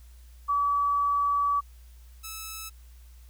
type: tone pair in turn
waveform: sine / 5% pulse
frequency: 1145 / 1303.2 Hz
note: D6 / E6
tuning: -44 / -20 cents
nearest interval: major second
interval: 224 cents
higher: second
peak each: -22 / -25 dBFS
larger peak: first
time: 0.48-1.61 / 2.23-2.7 s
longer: first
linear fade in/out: 20 ms
effects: added 60 Hz sine -47 dBFS peak until 3.29 s + white hiss -62 dBFS RMS until 3.29 s